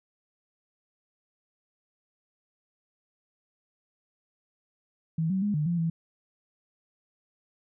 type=tone with pitch steps; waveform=sine; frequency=161.6 / 190 / 206.2 / 150.4 / 172 / 164.7 Hz; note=E3 / F#3 / G#3 / D3 / F3 / E3; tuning=-34 / +46 / -12 / +42 / -26 / -1 cents; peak=-24 dBFS; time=5.18-5.9 s; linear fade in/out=5 ms; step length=120 ms; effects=none